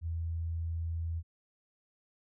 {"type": "tone", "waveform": "sine", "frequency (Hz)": 82.8, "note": "E2", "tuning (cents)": 8, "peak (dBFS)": -32, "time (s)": [0.01, 1.23], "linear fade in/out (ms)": 50, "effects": []}